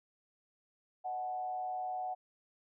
sine tone with frequency modulation, 740 Hz, F#5, in tune, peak -35 dBFS, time 1.04-2.15 s, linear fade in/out 20 ms, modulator 120 Hz, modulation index 0.47, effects none

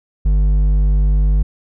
sine tone with hard clipping, 50.1 Hz, G1, 38 cents sharp, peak -12 dBFS, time 0.25-1.43 s, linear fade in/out 10 ms, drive 6 dB, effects none

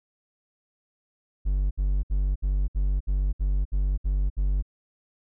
triangle tone bursts, 48.2 Hz, G1, 28 cents flat, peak -19 dBFS, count 10, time 1.45-4.626 s, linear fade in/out 20 ms, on 260 ms, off 64 ms, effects none

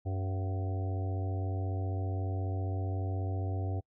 harmonic tone with a mistuned harmonic, 94.7 Hz, F#2, 41 cents sharp, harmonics 1 / 3 / 4 / 5 / 6 / 7 / 8, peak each -31 / -43 / -45 / -48 / -51 / -47 / -48 dBFS, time 0.05-3.81 s, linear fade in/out 20 ms, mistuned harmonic 7, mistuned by +48 cents, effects noise-tail reverb RT60 0.1 s tail -26 dB re dry

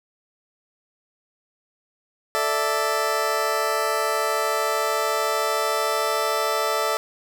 20% pulse chord, A suspended fourth, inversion none, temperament just, 440 / 586.7 / 660 Hz, A4 / D5 / E5, 0 / -2 / +2 cents, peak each -21 dBFS, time 2.35-6.97 s, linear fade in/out 0 ms, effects none

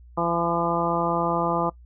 harmonic tone with a mistuned harmonic, 169.6 Hz, E3, 50 cents sharp, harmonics 1 / 2 / 3 / 4 / 5 / 6 / 7, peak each -29 / -29 / -29 / -29 / -29 / -29 / -29 dBFS, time 0.17-1.7 s, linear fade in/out 10 ms, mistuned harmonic 7, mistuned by +22 cents, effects noise-tail reverb RT60 0.1 s tail -21 dB re dry + added 60 Hz sine -45 dBFS peak until 1.85 s

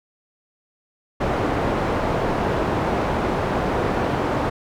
white low-pass noise, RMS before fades -22 dBFS, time 1.2-4.5 s, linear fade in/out 10 ms, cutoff 770 Hz, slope 12 dB/octave, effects none

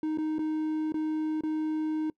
triangle tone with dropouts, 311.1 Hz, D#4, in tune, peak -25 dBFS, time 0.03-2.1 s, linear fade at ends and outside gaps 2 ms, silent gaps 0.175-0.184 / 0.384-0.391 / 0.922-0.942 / 1.409-1.435 s, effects noise-tail reverb RT60 0.1 s tail -24 dB re dry

